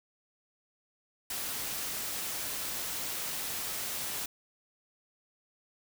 white noise, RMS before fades -36 dBFS, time 1.3-4.26 s, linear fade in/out 5 ms, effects none

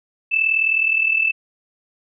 sine tone with amplitude modulation, 2637 Hz, E7, in tune, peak -12 dBFS, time 0.31-1.32 s, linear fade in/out 20 ms, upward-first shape sine, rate 39.5 Hz, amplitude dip 70%, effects none

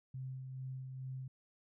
sine tone with tremolo, 130.81 Hz, C3, in tune, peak -40 dBFS, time 0.14-1.28 s, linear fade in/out 5 ms, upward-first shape sine, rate 2.3 Hz, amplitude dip 35%, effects none

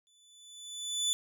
25% pulse tone with exponential growth, 3486 Hz, A7, 17 cents flat, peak -22 dBFS, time 0.07-1.13 s, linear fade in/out 0 ms, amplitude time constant 230 ms, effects none

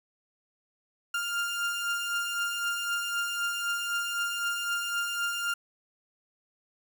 30% pulse beating tone pair, 1396.9 / 1400.8 Hz, F6 / F6, 0 / +5 cents, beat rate 3.9 Hz, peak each -34 / -27 dBFS, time 1.14-5.54 s, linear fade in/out 5 ms, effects none

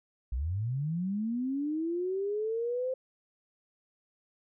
sine linear sweep, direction up, 55 to 523.3 Hz, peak -29 dBFS, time 0.32-2.94 s, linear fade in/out 5 ms, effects none

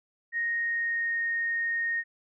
sine tone with pitch glide, 1864.7 to 1854 Hz, A#6 to A#6, 0 to -10 cents, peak -26 dBFS, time 0.32-2.04 s, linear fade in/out 50 ms, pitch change -10 cents, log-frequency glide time 0.57-1.2 s, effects none

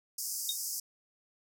pink band-pass noise, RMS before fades -37 dBFS, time 0.18-0.8 s, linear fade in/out 5 ms, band 4900 to 16000 Hz, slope 96 dB/octave
sine tone with exponential decay, 3718 Hz, A#7, 5 cents flat, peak -26 dBFS, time 0.49-0.57 s, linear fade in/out 2 ms, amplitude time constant 17 ms
effects none

